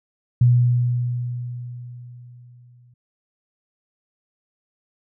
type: tone with exponential decay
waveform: sine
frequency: 122.1 Hz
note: B2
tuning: 19 cents flat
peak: -10 dBFS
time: 0.41-2.94 s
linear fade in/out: 5 ms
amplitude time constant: 550 ms
effects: none